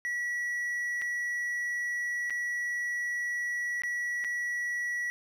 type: tone with dropouts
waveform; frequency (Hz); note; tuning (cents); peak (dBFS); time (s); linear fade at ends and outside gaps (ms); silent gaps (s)
triangle; 1937; B6; -34; -28; 0.05-5.1; 0; 1.016-1.02 / 2.298-2.305 / 3.82-3.835 / 4.241-4.246
effects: none